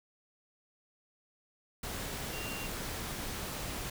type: tone in noise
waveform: sine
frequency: 2771 Hz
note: F7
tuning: 14 cents flat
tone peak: -43 dBFS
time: 2.33-2.67 s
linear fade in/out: 5 ms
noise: pink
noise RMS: -39 dBFS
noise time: 1.83-3.9 s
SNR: -7 dB
effects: none